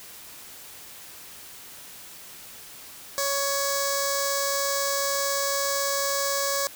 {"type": "tone with notch filter", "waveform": "5% pulse", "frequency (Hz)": 558, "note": "C#5", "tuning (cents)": 11, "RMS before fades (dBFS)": -26, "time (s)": [3.18, 6.67], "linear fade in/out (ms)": 0, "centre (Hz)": 2800, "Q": 0.53, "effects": ["white hiss -44 dBFS RMS until 6.75 s"]}